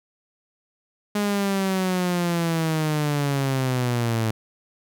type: linear sweep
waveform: sawtooth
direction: down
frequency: 207.7 to 109.5 Hz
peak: -17 dBFS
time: 1.15-4.31 s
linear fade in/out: 5 ms
effects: none